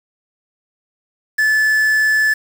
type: tone with quantisation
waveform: triangle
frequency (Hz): 1737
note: A6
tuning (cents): -23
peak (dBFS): -10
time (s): 1.38-2.34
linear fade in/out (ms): 10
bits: 5
effects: none